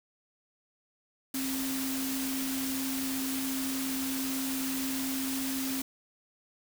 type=tone in noise; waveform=sine; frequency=266 Hz; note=C4; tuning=29 cents sharp; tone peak=-32 dBFS; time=1.34-5.82 s; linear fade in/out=5 ms; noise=white; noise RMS=-36 dBFS; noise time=1.34-5.82 s; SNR=+1 dB; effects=none